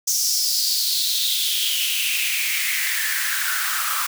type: noise with high-pass filter sweep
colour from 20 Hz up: white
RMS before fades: -22 dBFS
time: 0.07-4.07 s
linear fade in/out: 10 ms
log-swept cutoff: 5900 to 1200 Hz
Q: 5.2
effects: none